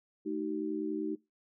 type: tone cluster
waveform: sine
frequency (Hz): 217.5 / 312.1 / 382.4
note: A3 / D#4 / G4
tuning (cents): -20 / +5 / -43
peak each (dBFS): -40 / -34 / -37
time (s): 0.25-1.16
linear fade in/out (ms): 20
effects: noise-tail reverb RT60 0.2 s tail -20 dB re dry